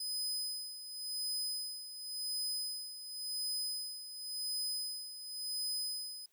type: tone with tremolo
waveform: sawtooth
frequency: 5020 Hz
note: D#8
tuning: 15 cents sharp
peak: -32 dBFS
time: 0-6.26 s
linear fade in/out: 5 ms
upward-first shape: sine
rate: 0.92 Hz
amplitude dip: 70%
effects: white hiss -75 dBFS RMS until 6.32 s